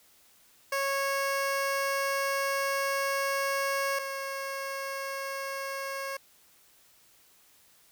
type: tone pair in turn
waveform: 15% pulse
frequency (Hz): 550 / 545.6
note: C#5 / C#5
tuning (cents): -14 / -28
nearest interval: unison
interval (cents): 14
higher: first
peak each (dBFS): -21 / -27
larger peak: first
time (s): 0.72-3.99 / 3.99-6.17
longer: first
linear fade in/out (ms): 5
effects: white hiss -61 dBFS RMS until 7.91 s